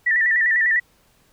sine tone with vibrato, 1864.7 Hz, A#6, in tune, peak -15 dBFS, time 0.06-0.8 s, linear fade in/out 10 ms, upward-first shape square, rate 10 Hz, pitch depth 71 cents each way, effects pink hiss -59 dBFS RMS until 1.32 s

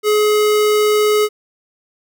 square tone, 422.5 Hz, G#4, 30 cents sharp, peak -12 dBFS, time 0.03-1.29 s, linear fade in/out 50 ms, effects none

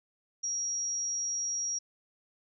sine tone, 5670 Hz, F8, 25 cents sharp, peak -30 dBFS, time 0.43-1.79 s, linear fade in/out 10 ms, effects none

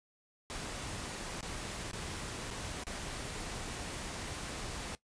pink noise with dropouts, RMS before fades -41 dBFS, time 0.5-4.95 s, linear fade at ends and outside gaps 0 ms, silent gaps 1.408-1.428 / 1.913-1.932 / 2.504-2.51 / 2.836-2.868 s, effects noise-tail reverb RT60 0.1 s tail -18 dB re dry + resampled to 22050 Hz

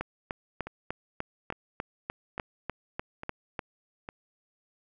two click trains, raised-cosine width 0.5 ms, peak -17 / -23 dBFS, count 13 / 5, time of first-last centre 0.01-3.592 / 0.67-4.089 s, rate 3.35 / 1.17 Hz, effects none

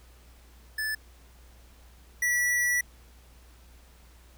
square tone pair in turn, 1742 / 1949.4 Hz, A6 / B6, -18 / -23 cents, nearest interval major second, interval 195 cents, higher second, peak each -29 / -24 dBFS, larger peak second, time 0.78-0.95 / 2.22-2.81 s, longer second, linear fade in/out 5 ms, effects added 60 Hz sine -52 dBFS peak until 4.37 s + pink hiss -59 dBFS RMS until 4.37 s

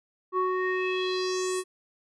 square tone with low-pass filter sweep, 370 Hz, F#4, in tune, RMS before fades -28 dBFS, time 0.32-1.64 s, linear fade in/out 50 ms, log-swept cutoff 1000 to 9900 Hz, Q 4, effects none

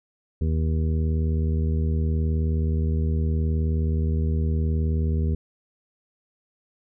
harmonic tone, 79.2 Hz, D#2, 31 cents sharp, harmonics 1 / 2 / 3 / 4 / 5 / 6, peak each -21 / -28 / -32 / -44 / -36 / -41 dBFS, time 0.41-5.35 s, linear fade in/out 5 ms, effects none

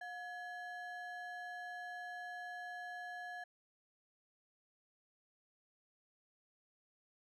triangle ring-modulated tone, 1205 Hz, D6, 44 cents sharp, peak -39 dBFS, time 0.01-3.44 s, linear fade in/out 5 ms, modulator 488 Hz, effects none

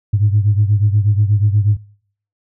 sine beating tone pair, 101.8 / 110.1 Hz, G#2 / A2, -34 / +2 cents, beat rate 8.3 Hz, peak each -11 / -15 dBFS, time 0.13-1.77 s, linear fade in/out 10 ms, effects noise-tail reverb RT60 0.6 s tail -25 dB re dry + tanh soft clip ceiling -4 dBFS

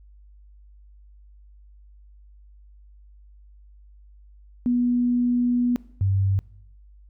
sine tone pair in turn, 243.9 / 97.24 Hz, B3 / G2, -21 / -13 cents, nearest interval octave + major third, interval 1592 cents, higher first, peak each -18 dBFS, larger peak neither, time 4.66-5.76 / 6.01-6.39 s, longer first, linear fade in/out 0 ms, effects noise-tail reverb RT60 0.7 s tail -21 dB re dry + added 50 Hz sine -47 dBFS peak until 7.09 s

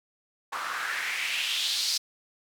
white noise with band-pass filter sweep, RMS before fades -30 dBFS, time 0.52-1.98 s, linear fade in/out 10 ms, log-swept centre 1100 to 5000 Hz, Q 3.3, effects none

